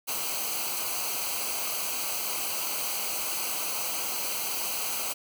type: noise with comb filter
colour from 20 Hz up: white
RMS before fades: -31 dBFS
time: 0.07-5.14 s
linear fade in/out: 20 ms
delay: 0.56 ms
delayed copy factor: -0.75
effects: none